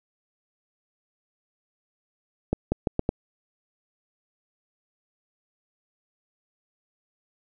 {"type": "accelerating click train", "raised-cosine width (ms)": 2, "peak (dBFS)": -9, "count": 5, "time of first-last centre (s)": [2.53, 3.091], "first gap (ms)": 190, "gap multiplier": 0.8, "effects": []}